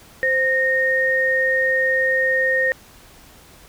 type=tone pair together; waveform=sine; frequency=521 / 1849 Hz; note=C5 / A#6; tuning=-7 / -15 cents; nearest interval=octave + minor seventh; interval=2192 cents; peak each=-21 / -17 dBFS; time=0.23-2.72 s; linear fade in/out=0 ms; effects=pink hiss -47 dBFS RMS until 3.68 s